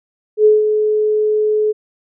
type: tone with ADSR envelope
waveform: sine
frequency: 426.9 Hz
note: G#4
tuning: 48 cents sharp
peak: -5 dBFS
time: 0.37-1.73 s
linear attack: 82 ms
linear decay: 170 ms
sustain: -7 dB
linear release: 25 ms
effects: none